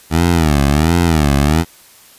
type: tone with vibrato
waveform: 15% pulse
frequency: 77.78 Hz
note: D#2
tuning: in tune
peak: -4 dBFS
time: 0.1-1.65 s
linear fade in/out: 50 ms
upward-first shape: sine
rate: 1.4 Hz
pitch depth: 190 cents each way
effects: white hiss -44 dBFS RMS until 2.18 s + resampled to 32000 Hz